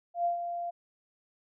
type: tone with ADSR envelope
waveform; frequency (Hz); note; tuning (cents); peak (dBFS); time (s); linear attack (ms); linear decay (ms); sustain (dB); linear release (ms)
sine; 693; F5; -14; -24; 0.14-0.71; 110; 120; -8; 17
effects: none